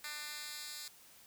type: tone with high-pass filter sweep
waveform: 10% pulse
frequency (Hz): 298.6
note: D4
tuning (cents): +29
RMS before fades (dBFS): -45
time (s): 0.04-0.88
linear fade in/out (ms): 2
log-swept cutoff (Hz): 2200 to 4200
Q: 1
effects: white hiss -60 dBFS RMS until 1.26 s